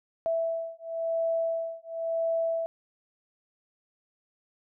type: beating tone pair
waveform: sine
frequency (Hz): 659.3 / 660.26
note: E5 / E5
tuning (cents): 0 / +3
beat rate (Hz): 0.96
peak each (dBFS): -30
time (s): 0.26-2.66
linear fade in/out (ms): 0
effects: none